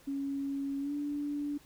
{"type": "tone with pitch glide", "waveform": "sine", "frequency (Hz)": [277.2, 290.3], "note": ["C#4", "D4"], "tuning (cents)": [0, -20], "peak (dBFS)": -32, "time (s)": [0.07, 1.58], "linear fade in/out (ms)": 10, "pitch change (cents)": 80, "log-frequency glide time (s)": [0.8, 0.93], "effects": ["pink hiss -60 dBFS RMS until 1.65 s"]}